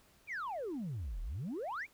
sine exponential two-way sweep, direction down then up, 2501 to 36.41 to 2501 Hz, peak -35 dBFS, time 0.27-1.87 s, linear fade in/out 50 ms, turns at 1.21 s, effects tanh soft clip ceiling -35 dBFS + pink hiss -66 dBFS RMS until 1.93 s

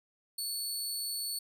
20% pulse tone, 4435 Hz, C#8, in tune, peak -28 dBFS, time 0.38-1.39 s, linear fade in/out 5 ms, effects none

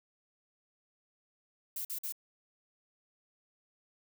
violet noise bursts, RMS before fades -38 dBFS, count 3, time 1.76-2.124 s, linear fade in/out 5 ms, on 90 ms, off 47 ms, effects none

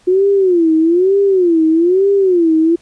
sine tone with vibrato, 356.2 Hz, F4, 34 cents sharp, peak -8 dBFS, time 0.07-2.76 s, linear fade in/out 10 ms, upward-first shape sine, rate 1.1 Hz, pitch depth 200 cents each way, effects pink hiss -51 dBFS RMS until 2.81 s + resampled to 22050 Hz

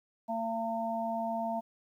harmonic tone, 227 Hz, A#3, 46 cents flat, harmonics 1 / 3 / 4, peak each -37 / -33 / -37 dBFS, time 0.28-1.61 s, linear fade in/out 20 ms, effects 11-bit

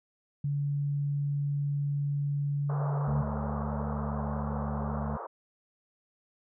sine tone, 143.1 Hz, D3, 45 cents flat, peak -27 dBFS, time 0.44-3.22 s, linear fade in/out 5 ms
pink band-pass noise, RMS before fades -39 dBFS, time 2.69-5.27 s, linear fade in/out 10 ms, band 430 to 1300 Hz, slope 48 dB/octave
harmonic tone, 72.5 Hz, D2, 22 cents flat, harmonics 1 / 2 / 3, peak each -35 / -35 / -35 dBFS, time 3.07-5.17 s, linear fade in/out 10 ms
effects none

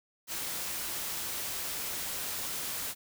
white noise, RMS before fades -36 dBFS, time 0.27-2.95 s, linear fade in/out 50 ms, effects none

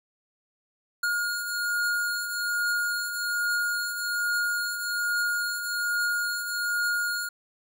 square beating tone pair, 1428 / 1429.2 Hz, F6 / F6, +38 / +40 cents, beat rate 1.2 Hz, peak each -27 / -35 dBFS, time 1.03-7.29 s, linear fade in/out 5 ms, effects none

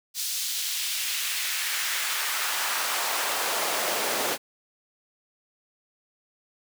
pink noise with high-pass filter sweep, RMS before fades -28 dBFS, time 0.14-4.38 s, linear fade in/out 50 ms, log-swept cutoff 4700 to 400 Hz, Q 1.1, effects none

